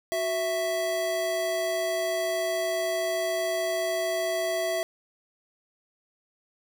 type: tone pair together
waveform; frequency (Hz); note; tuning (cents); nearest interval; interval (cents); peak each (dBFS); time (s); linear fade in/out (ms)
square; 370 / 659.3; F#4 / E5; 0 / 0; minor seventh; 1000; -34 / -27; 0.12-4.83; 0
effects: 9-bit